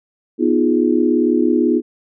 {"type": "chord", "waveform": "sine", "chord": "F half-diminished seventh", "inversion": "second", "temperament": "equal", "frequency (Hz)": [246.9, 311.1, 349.2, 415.3], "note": ["Cb4", "Eb4", "F4", "Ab4"], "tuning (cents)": [0, 0, 0, 0], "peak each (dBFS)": [-17, -17, -17, -21], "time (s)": [0.38, 1.82], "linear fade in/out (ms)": 50, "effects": []}